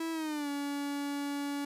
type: tone with pitch glide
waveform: 45% pulse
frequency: 327.1 to 284.8 Hz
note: E4 to C#4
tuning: -13 to +47 cents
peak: -33 dBFS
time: 0-1.65 s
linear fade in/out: 5 ms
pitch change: -240 cents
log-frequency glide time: 0.12-0.49 s
effects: resampled to 32000 Hz + 11-bit